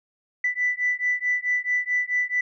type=beating tone pair; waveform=sine; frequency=1981 / 1985.6 Hz; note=B6 / B6; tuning=+5 / +9 cents; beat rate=4.6 Hz; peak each=-24 dBFS; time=0.44-2.41 s; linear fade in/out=5 ms; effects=tanh soft clip ceiling -14 dBFS